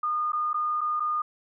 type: tone with dropouts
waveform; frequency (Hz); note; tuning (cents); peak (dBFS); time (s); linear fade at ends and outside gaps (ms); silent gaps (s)
sine; 1221; D#6; -33; -24; 0.03-1.22; 5; 0.321-0.331 / 0.532-0.542 / 0.809-0.813 / 0.998-1.003
effects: none